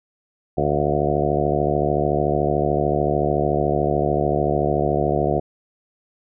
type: harmonic tone with a mistuned harmonic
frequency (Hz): 73.6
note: D2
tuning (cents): +4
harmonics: 1 / 2 / 3 / 4 / 5 / 6 / 7 / 8 / 9 / 10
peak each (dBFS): -29 / -25 / -29 / -29 / -24 / -26 / -28 / -27 / -26 / -26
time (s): 0.57-5.4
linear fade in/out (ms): 10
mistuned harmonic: 10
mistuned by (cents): -32
effects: none